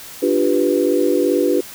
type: chord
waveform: sine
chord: G dominant seventh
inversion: second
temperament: equal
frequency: 293.7 / 349.2 / 392 / 493.9 Hz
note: D4 / F4 / G4 / B4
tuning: 0 / 0 / 0 / 0 cents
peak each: -19 dBFS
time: 0.22-1.61 s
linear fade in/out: 10 ms
effects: white hiss -36 dBFS RMS until 1.74 s